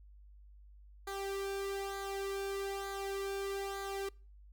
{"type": "tone with flanger", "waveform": "sawtooth", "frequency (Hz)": 393.5, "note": "G4", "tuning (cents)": 7, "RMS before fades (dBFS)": -39, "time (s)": [1.07, 4.09], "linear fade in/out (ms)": 5, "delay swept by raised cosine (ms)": [0.36, 1.56], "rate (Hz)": 1.1, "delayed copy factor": -0.7, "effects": ["noise-tail reverb RT60 0.4 s tail -26 dB re dry", "added 50 Hz sine -54 dBFS peak until 4.52 s"]}